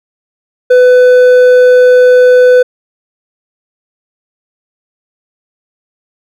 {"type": "tone with hard clipping", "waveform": "sine", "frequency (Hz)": 500, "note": "B4", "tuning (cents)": 21, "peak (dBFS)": -3, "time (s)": [0.7, 2.63], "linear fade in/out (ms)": 10, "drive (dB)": 5, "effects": []}